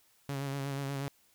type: tone with vibrato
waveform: sawtooth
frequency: 138.59 Hz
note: C#3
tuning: in tune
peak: -30 dBFS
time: 0.29-1.08 s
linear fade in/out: 0 ms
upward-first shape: sine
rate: 8.3 Hz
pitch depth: 34 cents each way
effects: white hiss -67 dBFS RMS until 1.34 s

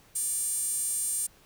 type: tone with high-pass filter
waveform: sawtooth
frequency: 582 Hz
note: D5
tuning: 16 cents flat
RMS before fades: -30 dBFS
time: 0.15-1.27 s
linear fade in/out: 10 ms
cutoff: 8900 Hz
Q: 6.4
effects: pink hiss -59 dBFS RMS until 1.45 s

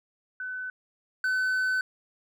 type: tone pair in turn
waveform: sine / triangle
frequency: 1508 / 1514.1 Hz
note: F#6 / F#6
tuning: +32 / +39 cents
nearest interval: unison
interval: 7 cents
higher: second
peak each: -32 / -22 dBFS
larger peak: second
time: 0.4-0.7 / 1.24-1.81 s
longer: second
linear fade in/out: 2 ms
effects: none

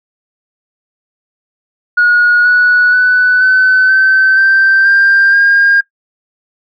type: tone with pitch steps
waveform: sine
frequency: 1447 / 1469.7 / 1492.8 / 1516.3 / 1540.1 / 1564.4 / 1588.9 / 1613.9 Hz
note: F#6 / F#6 / F#6 / F#6 / G6 / G6 / G6 / G6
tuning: -39 / -12 / +15 / +42 / -31 / -4 / +23 / +50 cents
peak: -4 dBFS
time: 1.97-5.81 s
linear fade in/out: 10 ms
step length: 480 ms
effects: noise-tail reverb RT60 0.1 s tail -18 dB re dry + tanh soft clip ceiling -2 dBFS

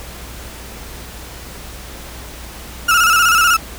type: tone with vibrato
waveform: 35% pulse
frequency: 1363 Hz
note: F6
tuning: 43 cents flat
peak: -8 dBFS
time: 2.88-3.57 s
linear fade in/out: 10 ms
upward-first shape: square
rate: 16 Hz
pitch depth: 68 cents each way
effects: added 60 Hz sine -35 dBFS peak until 3.78 s + pink hiss -34 dBFS RMS until 3.78 s

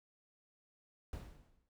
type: noise with exponential decay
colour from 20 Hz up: brown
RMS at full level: -42 dBFS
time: 1.13-1.69 s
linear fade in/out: 1 ms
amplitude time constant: 120 ms
effects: none

